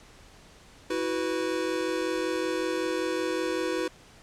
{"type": "chord", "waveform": "square", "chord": "E suspended second", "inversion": "none", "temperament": "equal with one note detuned", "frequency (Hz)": [324.7, 370, 493.9], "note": ["E4", "F#4", "B4"], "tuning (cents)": [-26, 0, 0], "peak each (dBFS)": -32, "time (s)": [0.9, 3.88], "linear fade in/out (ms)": 5, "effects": ["pink hiss -53 dBFS RMS until 4.22 s", "low-pass 8000 Hz 12 dB/octave"]}